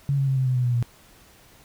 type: tone with pitch steps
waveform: sine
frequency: 140 / 136.88 / 133.83 / 130.85 / 127.94 / 125.09 / 122.3 / 119.58 Hz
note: C#3 / C#3 / C3 / C3 / C3 / B2 / B2 / A#2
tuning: +18 / -22 / +39 / 0 / -38 / +23 / -16 / +45 cents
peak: -19 dBFS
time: 0.09-0.826 s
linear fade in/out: 0 ms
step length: 92 ms
effects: pink hiss -53 dBFS RMS until 1.64 s